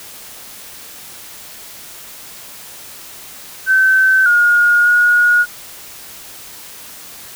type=tone with pitch steps; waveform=sine; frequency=1537 / 1431 / 1445 Hz; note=G6 / F6 / F#6; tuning=-35 / +42 / -41 cents; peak=-8 dBFS; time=3.66-5.46 s; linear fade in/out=50 ms; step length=600 ms; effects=white hiss -35 dBFS RMS until 7.35 s